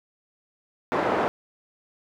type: band-pass noise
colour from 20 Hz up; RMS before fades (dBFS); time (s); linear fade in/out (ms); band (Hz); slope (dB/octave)
pink; -24; 0.92-1.28; 0; 360 to 1100; 12
effects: none